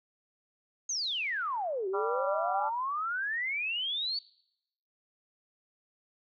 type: exponential two-way sweep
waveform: sine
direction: down then up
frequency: 6645 to 370.3 to 4555 Hz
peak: -30 dBFS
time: 0.89-4.19 s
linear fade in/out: 5 ms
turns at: 1.88 s
type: harmonic tone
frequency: 196.1 Hz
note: G3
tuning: 1 cent sharp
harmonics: 3 / 4 / 5 / 6 / 7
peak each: -38 / -38 / -37 / -37 / -37 dBFS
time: 1.93-2.7 s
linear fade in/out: 20 ms
effects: noise-tail reverb RT60 0.8 s tail -23 dB re dry